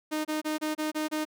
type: tone bursts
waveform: sawtooth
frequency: 307.9 Hz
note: D#4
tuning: 18 cents flat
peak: -24 dBFS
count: 7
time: 0.11-1.252 s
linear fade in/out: 20 ms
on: 140 ms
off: 27 ms
effects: none